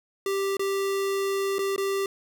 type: tone with dropouts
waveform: square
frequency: 392.4 Hz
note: G4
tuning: 2 cents sharp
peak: -25 dBFS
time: 0.26-2.06 s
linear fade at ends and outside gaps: 2 ms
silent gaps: 0.569-0.594 / 1.584-1.59 / 1.762-1.779 s
effects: none